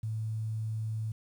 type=tone with quantisation; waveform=sine; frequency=110 Hz; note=A2; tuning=in tune; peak=-31 dBFS; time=0.03-1.12 s; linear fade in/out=5 ms; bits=10; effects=none